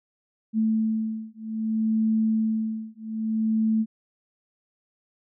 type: beating tone pair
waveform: sine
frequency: 220 / 220.62 Hz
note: A3 / A3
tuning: 0 / +5 cents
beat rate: 0.62 Hz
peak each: -25 dBFS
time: 0.53-3.86 s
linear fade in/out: 50 ms
effects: none